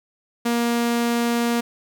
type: tone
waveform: sawtooth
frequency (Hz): 236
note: A#3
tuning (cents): +22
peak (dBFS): -15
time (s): 0.45-1.61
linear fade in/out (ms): 10
effects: none